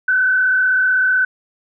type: tone with frequency modulation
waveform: sine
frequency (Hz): 1514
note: F#6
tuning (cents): +39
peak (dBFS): -12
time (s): 0.08-1.25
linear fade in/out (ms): 5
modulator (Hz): 35.9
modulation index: 0.78
effects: none